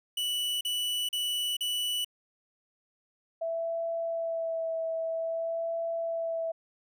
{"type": "tone bursts", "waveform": "45% pulse", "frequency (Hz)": 2960, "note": "F#7", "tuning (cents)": 0, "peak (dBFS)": -28, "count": 4, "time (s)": [0.17, 2.047], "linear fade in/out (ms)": 5, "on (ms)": 440, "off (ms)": 39}
{"type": "tone with vibrato", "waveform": "sine", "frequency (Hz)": 659.3, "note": "E5", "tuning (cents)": 0, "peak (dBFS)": -29, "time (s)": [3.41, 6.52], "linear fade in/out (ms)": 10, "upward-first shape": "sine", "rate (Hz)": 0.51, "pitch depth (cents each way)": 18}
{"effects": []}